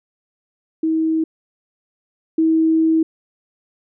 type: tone pair in turn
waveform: sine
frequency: 320 / 321.6 Hz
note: D#4 / E4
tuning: +49 / -43 cents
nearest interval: unison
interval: 8 cents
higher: second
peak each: -15 / -12 dBFS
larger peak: second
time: 0.83-1.24 / 2.38-3.03 s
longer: second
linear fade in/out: 5 ms
effects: none